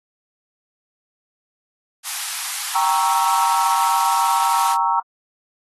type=high-pass noise; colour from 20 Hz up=white; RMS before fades=-26 dBFS; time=2.03-4.77 s; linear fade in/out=50 ms; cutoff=790 Hz; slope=48 dB/octave
type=chord; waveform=sine; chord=G diminished seventh; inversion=none; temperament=equal; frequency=784 / 932.3 / 1108.7 / 1318.5 Hz; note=G5 / Bb5 / Db6 / Fb6; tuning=0 / 0 / 0 / 0 cents; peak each=-24 / -18 / -23 / -24 dBFS; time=2.75-5 s; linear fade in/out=5 ms
effects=AAC 32 kbps